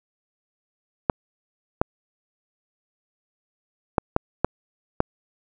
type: clicks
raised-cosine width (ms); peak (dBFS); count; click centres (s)
1; -3; 6; 1.098 / 1.815 / 3.982 / 4.164 / 4.446 / 5.004
effects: none